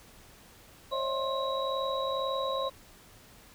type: tone cluster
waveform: sine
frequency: 538 / 580 / 650 / 1061 / 3867 Hz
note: C5 / D5 / E5 / C6 / B7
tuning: +48 / -22 / -24 / +24 / -37 cents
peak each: -32 / -40 / -40 / -33 / -38 dBFS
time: 0.91-2.7 s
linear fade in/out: 20 ms
effects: pink hiss -55 dBFS RMS until 3.54 s

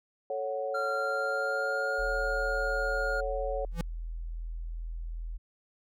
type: chord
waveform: sine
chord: F# minor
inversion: first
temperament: equal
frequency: 440 / 554.4 / 740 Hz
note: A4 / C#5 / F#5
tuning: 0 / 0 / 0 cents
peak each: -37 / -32 / -37 dBFS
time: 0.3-3.65 s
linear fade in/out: 2 ms
type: tone with pitch glide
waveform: triangle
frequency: 1382 to 1421.7 Hz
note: F6 to F6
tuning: -19 to +30 cents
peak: -29 dBFS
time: 0.74-3.21 s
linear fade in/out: 10 ms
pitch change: +49 cents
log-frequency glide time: 0.9-1.98 s
type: tone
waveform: sine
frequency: 41.28 Hz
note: E1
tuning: 3 cents sharp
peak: -34 dBFS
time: 1.98-5.38 s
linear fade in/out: 20 ms
type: tone with exponential growth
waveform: square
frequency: 168.5 Hz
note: E3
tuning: 38 cents sharp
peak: -27 dBFS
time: 3.71-3.81 s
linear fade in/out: 2 ms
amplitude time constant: 20 ms
effects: none

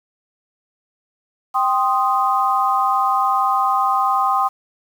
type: chord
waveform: sine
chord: C minor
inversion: second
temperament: equal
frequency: 784 / 1046.5 / 1244.5 Hz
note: G5 / C6 / Eb6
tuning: 0 / 0 / 0 cents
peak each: -19 / -19 / -19 dBFS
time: 1.54-4.49 s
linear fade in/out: 20 ms
effects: 7-bit

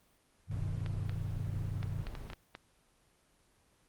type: chord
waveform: sine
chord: G augmented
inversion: none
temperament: equal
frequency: 98 / 123.47 / 155.56 Hz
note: G2 / B2 / D#3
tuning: 0 / 0 / 0 cents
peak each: -36 / -41 / -42 dBFS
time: 0.47-2.05 s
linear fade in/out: 50 ms
type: noise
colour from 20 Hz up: brown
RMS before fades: -43 dBFS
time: 0.51-2.34 s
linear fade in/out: 2 ms
type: clicks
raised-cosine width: 0.3 ms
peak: -27 dBFS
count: 8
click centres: 0.862 / 1.095 / 1.83 / 2.069 / 2.152 / 2.301 / 2.333 / 2.551 s
effects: pink hiss -69 dBFS RMS until 3.88 s + Opus 24 kbps

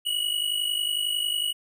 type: tone pair together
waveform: square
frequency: 2894 / 2945 Hz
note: F#7 / F#7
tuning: -39 / -9 cents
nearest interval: unison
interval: 30 cents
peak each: -28 dBFS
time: 0.05-1.53 s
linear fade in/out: 20 ms
effects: none

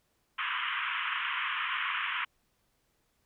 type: band-pass noise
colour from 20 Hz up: pink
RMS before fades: -33 dBFS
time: 0.38-2.25 s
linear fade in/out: 10 ms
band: 1000 to 3200 Hz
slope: 96 dB/octave
effects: pink hiss -74 dBFS RMS until 3.25 s

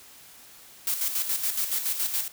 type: noise with tremolo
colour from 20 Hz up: blue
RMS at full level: -26 dBFS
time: 0.87-2.28 s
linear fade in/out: 2 ms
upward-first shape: square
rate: 7.1 Hz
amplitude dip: 55%
effects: white hiss -50 dBFS RMS until 2.32 s

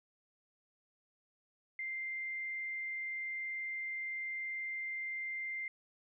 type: tone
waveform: sine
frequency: 2093 Hz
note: C7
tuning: in tune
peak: -37 dBFS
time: 1.79-5.68 s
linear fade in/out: 2 ms
effects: none

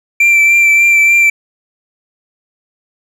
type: tone with vibrato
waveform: triangle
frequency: 2349 Hz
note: D7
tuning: in tune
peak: -4 dBFS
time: 0.2-1.3 s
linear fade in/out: 5 ms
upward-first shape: triangle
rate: 3.4 Hz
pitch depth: 22 cents each way
effects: none

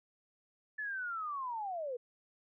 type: linear sweep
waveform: sine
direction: down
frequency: 1746 to 466.2 Hz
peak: -36 dBFS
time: 0.78-1.97 s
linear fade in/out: 10 ms
effects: none

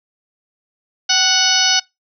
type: harmonic tone with a mistuned harmonic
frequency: 739 Hz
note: F#5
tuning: 2 cents flat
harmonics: 1 / 2 / 3 / 4 / 5 / 6 / 7 / 8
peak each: -24 / -21 / -24 / -18 / -22 / -19 / -18 / -19 dBFS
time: 1.09-1.8 s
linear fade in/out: 10 ms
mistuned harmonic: 1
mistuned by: +57 cents
effects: noise-tail reverb RT60 0.2 s tail -24 dB re dry

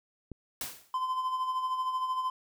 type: click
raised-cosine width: 3 ms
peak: -28 dBFS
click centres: 0.317 s
type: noise with exponential decay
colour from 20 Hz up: white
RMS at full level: -33 dBFS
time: 0.61-0.95 s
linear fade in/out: 2 ms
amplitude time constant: 72 ms
type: tone with tremolo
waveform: triangle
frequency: 1028 Hz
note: C6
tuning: 31 cents flat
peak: -25 dBFS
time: 0.94-2.3 s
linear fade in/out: 2 ms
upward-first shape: sine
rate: 13 Hz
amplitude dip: 50%
effects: none

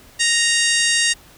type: harmonic tone with a mistuned harmonic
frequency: 932.3 Hz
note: A#5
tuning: in tune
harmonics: 2 / 3 / 4 / 5 / 6 / 7 / 8 / 9 / 10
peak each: -20 / -22 / -23 / -24 / -25 / -25 / -26 / -27 / -27 dBFS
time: 0.19-1.14 s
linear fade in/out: 20 ms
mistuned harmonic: 9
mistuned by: -29 cents
effects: pink hiss -47 dBFS RMS until 1.37 s

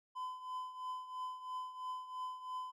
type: tone with tremolo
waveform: triangle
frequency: 1015 Hz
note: B5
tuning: 47 cents sharp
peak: -36 dBFS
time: 0.15-2.72 s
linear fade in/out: 20 ms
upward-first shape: triangle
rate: 3 Hz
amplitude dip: 75%
effects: none

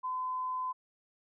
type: tone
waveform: sine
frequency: 1019 Hz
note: C6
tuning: 46 cents flat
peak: -32 dBFS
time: 0.03-0.73 s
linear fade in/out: 20 ms
effects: none

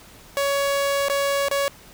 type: tone with dropouts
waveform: sawtooth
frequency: 560 Hz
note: C#5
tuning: 18 cents sharp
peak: -16 dBFS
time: 0.37-1.68 s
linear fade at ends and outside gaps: 0 ms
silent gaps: 1.084-1.098 / 1.484-1.513 s
effects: pink hiss -47 dBFS RMS until 1.93 s

